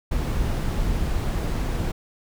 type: noise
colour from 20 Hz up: brown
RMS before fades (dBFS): -24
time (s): 0.11-1.92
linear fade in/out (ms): 10
effects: none